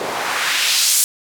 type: noise with band-pass filter sweep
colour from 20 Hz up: white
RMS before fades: -18 dBFS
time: 0-1.04 s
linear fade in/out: 0 ms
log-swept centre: 470 to 8900 Hz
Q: 1.1
effects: none